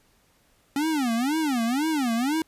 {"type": "tone with vibrato", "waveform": "square", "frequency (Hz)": 270, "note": "C#4", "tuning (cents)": -45, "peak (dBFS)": -23, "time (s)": [0.76, 2.42], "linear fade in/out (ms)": 2, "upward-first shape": "sine", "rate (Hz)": 2, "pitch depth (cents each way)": 300, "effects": ["pink hiss -63 dBFS RMS until 2.47 s", "resampled to 32000 Hz"]}